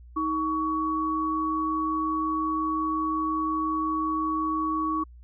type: tone pair together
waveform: sine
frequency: 315.3 / 1123.6 Hz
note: D#4 / C#6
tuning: +23 / +23 cents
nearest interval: octave + minor seventh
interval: 2200 cents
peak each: -28 / -26 dBFS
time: 0.16-5.04 s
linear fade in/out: 10 ms
effects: added 60 Hz sine -45 dBFS peak until 5.23 s